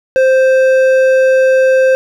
sine tone with hard clipping, 523.3 Hz, C5, in tune, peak -8 dBFS, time 0.16-1.95 s, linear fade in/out 0 ms, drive 8 dB, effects none

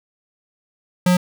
square tone, 180 Hz, F#3, 47 cents flat, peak -13 dBFS, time 1.06-1.17 s, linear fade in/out 5 ms, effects none

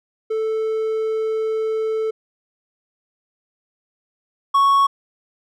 triangle tone pair in turn, 440 / 1108.7 Hz, A4 / C#6, 0 / 0 cents, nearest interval octave + major third, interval 1600 cents, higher second, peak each -17 / -10 dBFS, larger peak second, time 0.3-2.11 / 4.54-4.87 s, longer first, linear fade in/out 10 ms, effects none

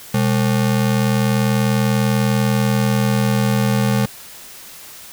square ring-modulated tone, 164.81 Hz, E3, in tune, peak -12 dBFS, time 0.14-4.06 s, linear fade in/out 5 ms, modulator 40.1 Hz, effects white hiss -38 dBFS RMS until 5.12 s

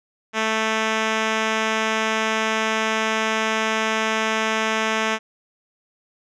5% pulse tone with low-pass filter, 220 Hz, A3, in tune, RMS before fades -22 dBFS, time 0.33-5.19 s, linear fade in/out 50 ms, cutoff 4700 Hz, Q 0.95, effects none

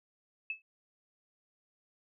sine tone with exponential decay, 2608 Hz, E7, 19 cents flat, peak -30 dBFS, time 0.5-0.62 s, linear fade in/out 2 ms, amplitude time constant 25 ms, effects none

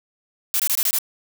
blue noise bursts, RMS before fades -20 dBFS, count 6, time 0.54-0.986 s, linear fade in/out 0 ms, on 56 ms, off 22 ms, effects none

